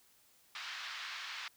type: band-pass noise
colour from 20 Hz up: pink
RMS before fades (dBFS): -44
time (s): 0.55-1.48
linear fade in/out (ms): 2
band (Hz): 1200 to 4800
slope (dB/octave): 24
effects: white hiss -67 dBFS RMS until 1.56 s